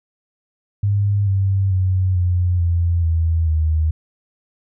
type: tone with pitch steps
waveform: sine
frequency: 101.3 / 97.12 / 93.11 / 89.26 / 85.58 / 82.04 / 78.66 Hz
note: G#2 / G2 / F#2 / F2 / F2 / E2 / D#2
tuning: -43 / -16 / +11 / +38 / -35 / -8 / +19 cents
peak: -14 dBFS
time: 0.83-3.91 s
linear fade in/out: 5 ms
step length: 440 ms
effects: none

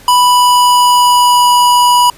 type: tone with pitch glide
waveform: square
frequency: 987.8 to 977.6 Hz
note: B5 to B5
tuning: 0 to -18 cents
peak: -6 dBFS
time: 0.08-2.1 s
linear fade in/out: 2 ms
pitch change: -18 cents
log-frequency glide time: 0.19-1.53 s
effects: pink hiss -39 dBFS RMS until 2.17 s + resampled to 32000 Hz

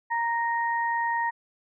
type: tone pair together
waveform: sine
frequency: 932.3 / 1862.6 Hz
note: A#5 / A#6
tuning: 0 / -2 cents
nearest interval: octave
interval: 1198 cents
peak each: -25 / -29 dBFS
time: 0.1-1.31 s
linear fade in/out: 20 ms
effects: none

